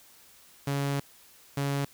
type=tone pair in turn; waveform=sawtooth; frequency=140.4 / 140.4 Hz; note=C#3 / C#3; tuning=+22 / +22 cents; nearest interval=unison; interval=0 cents; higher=neither; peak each=-23 dBFS; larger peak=neither; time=0.67-1 / 1.57-1.85 s; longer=first; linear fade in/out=5 ms; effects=white hiss -56 dBFS RMS until 1.93 s